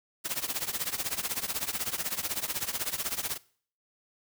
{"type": "noise with tremolo", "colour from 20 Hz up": "white", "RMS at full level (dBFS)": -29, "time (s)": [0.24, 3.38], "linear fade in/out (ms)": 20, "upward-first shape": "triangle", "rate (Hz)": 16, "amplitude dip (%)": 95, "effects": ["noise-tail reverb RT60 0.5 s tail -21 dB re dry"]}